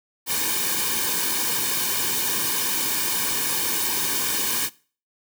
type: noise with comb filter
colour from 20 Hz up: white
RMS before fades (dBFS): -24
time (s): 0.26-4.7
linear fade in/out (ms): 50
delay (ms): 1.5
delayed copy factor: -0.9
effects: noise-tail reverb RT60 0.4 s tail -21 dB re dry